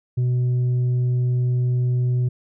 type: tone with tanh clipping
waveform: sine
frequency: 124.3 Hz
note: B2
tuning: 12 cents sharp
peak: -18 dBFS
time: 0.17-2.29 s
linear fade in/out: 10 ms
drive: 3 dB
effects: none